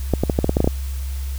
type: clicks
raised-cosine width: 2 ms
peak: -3 dBFS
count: 10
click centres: 0.137 / 0.236 / 0.298 / 0.389 / 0.444 / 0.494 / 0.569 / 0.604 / 0.644 / 0.675 s
effects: added 67 Hz sine -23 dBFS peak until 1.38 s + white hiss -41 dBFS RMS until 1.38 s